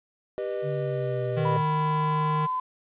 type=chord; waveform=triangle; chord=G augmented; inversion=none; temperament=just; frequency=392 / 490 / 612.5 Hz; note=G4 / B4 / D#5; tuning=0 / -14 / -27 cents; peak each=-30 / -31 / -30 dBFS; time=0.38-1.57 s; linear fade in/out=0 ms
type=exponential sweep; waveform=sine; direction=down; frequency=146.9 to 114.8 Hz; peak=-29 dBFS; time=0.62-1.64 s; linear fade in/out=50 ms
type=tone; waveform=square; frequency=153.8 Hz; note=D#3; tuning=20 cents flat; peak=-26 dBFS; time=1.36-2.47 s; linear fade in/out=20 ms
type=tone with pitch glide; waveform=sine; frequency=988 to 1016.4 Hz; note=B5 to B5; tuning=0 to +49 cents; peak=-25 dBFS; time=1.45-2.6 s; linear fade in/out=5 ms; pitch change=+49 cents; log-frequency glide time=1.67-2.39 s
effects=resampled to 8000 Hz + 9-bit